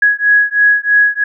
sine beating tone pair, 1667 / 1670.1 Hz, G#6 / G#6, +6 / +9 cents, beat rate 3.1 Hz, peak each -11 dBFS, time 0.02-1.24 s, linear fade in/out 5 ms, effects none

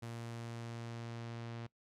sawtooth tone with low-pass filter sweep, 116.54 Hz, A#2, in tune, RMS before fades -45 dBFS, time 0.02-1.67 s, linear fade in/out 10 ms, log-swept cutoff 11000 to 4300 Hz, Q 0.84, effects noise-tail reverb RT60 0.1 s tail -21 dB re dry

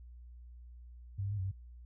sine tone with pitch steps, 98.4 / 99.5 / 103.8 / 93.6 / 96.5 Hz, G2 / G2 / G#2 / F#2 / G2, +7 / +26 / 0 / +20 / -27 cents, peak -33 dBFS, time 1.18-1.515 s, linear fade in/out 10 ms, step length 67 ms, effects added 60 Hz sine -49 dBFS peak until 1.85 s

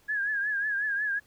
sine tone with vibrato, 1661.2 Hz, G#6, in tune, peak -26 dBFS, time 0.08-1.2 s, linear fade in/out 20 ms, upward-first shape triangle, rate 5.5 Hz, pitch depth 91 cents each way, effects pink hiss -63 dBFS RMS until 1.26 s

